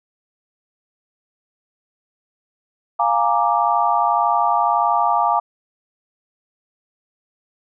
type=chord; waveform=sine; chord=Bb dominant seventh; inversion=second; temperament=equal; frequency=698.5 / 830.6 / 932.3 / 1174.7 Hz; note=F5 / Ab5 / Bb5 / D6; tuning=0 / 0 / 0 / 0 cents; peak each=-20 dBFS; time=2.99-5.4 s; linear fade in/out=10 ms; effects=none